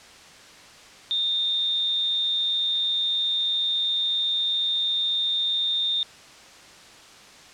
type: tone with amplitude modulation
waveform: sine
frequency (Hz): 3643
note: A#7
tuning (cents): -41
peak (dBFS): -19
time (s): 1.11-6.03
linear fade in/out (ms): 0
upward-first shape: sine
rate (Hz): 214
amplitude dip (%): 45
effects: white hiss -47 dBFS RMS until 7.53 s + low-pass 6000 Hz 12 dB/octave